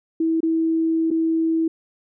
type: tone with dropouts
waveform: sine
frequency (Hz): 325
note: E4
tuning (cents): -24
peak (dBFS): -17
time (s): 0.2-1.68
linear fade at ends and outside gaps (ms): 5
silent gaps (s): 0.405-0.43 / 1.105-1.111
effects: none